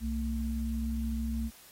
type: tone pair together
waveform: sine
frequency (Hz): 63.33 / 225.7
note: B1 / A3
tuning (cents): +44 / +44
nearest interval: octave + minor seventh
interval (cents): 2200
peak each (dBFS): -32 / -33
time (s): 0-1.51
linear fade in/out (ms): 50
effects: white hiss -55 dBFS RMS until 1.71 s + AAC 48 kbps